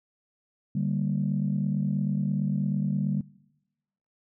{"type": "chord", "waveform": "sine", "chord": "G minor", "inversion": "second", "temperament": "equal", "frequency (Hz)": [146.83, 196, 233.1], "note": ["D3", "G3", "Bb3"], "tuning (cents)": [0, 0, 0], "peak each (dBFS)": [-27, -27, -33], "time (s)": [0.75, 3.21], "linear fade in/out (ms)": 5, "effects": ["noise-tail reverb RT60 1.0 s tail -23 dB re dry", "tanh soft clip ceiling -16 dBFS"]}